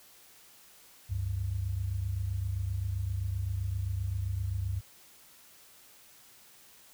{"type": "tone pair together", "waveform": "sine", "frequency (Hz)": [70.32, 98], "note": ["C#2", "G2"], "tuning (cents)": [25, 0], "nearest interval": "tritone", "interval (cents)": 575, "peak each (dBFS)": [-35, -31], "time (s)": [1.09, 4.81], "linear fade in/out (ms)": 20, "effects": ["white hiss -57 dBFS RMS until 6.93 s"]}